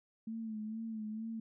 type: tone with vibrato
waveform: sine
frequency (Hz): 220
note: A3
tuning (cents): 0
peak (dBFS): -38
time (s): 0.27-1.4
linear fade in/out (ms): 5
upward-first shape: sine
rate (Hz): 2.2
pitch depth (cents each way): 50
effects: none